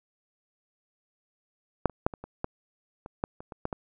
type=clicks; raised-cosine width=1 ms; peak=-6 / -30 / -8 / -24 / -26 / -15 / -26 / -13 / -28 / -26 / -15 / -18 dBFS; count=12; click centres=1.857 / 1.897 / 2.065 / 2.138 / 2.24 / 2.444 / 3.061 / 3.239 / 3.405 / 3.522 / 3.654 / 3.728 s; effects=none